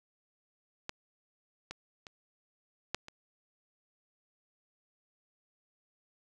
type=clicks; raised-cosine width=0.2 ms; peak=-19 / -23 / -29 / -14 / -29 dBFS; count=5; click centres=0.894 / 1.71 / 2.068 / 2.946 / 3.084 s; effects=none